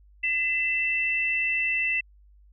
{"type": "tone pair together", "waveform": "sine", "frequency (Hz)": [2023, 2663], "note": ["B6", "E7"], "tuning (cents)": [41, 17], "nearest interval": "perfect fourth", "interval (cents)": 476, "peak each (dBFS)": [-28, -24], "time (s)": [0.23, 2.01], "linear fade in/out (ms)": 10, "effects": ["added 50 Hz sine -52 dBFS peak until 2.52 s"]}